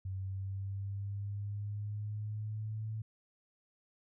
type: linear sweep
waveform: sine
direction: up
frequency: 94.7 to 110 Hz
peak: -36 dBFS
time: 0.05-3.02 s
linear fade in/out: 5 ms
effects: none